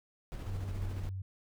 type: noise with tremolo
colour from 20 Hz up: brown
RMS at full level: -39 dBFS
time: 0.32-1.09 s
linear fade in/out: 0 ms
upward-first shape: square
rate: 14 Hz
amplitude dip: 30%
type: tone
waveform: sine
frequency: 95.2 Hz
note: F#2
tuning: 50 cents sharp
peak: -36 dBFS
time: 0.47-1.22 s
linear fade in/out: 5 ms
effects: none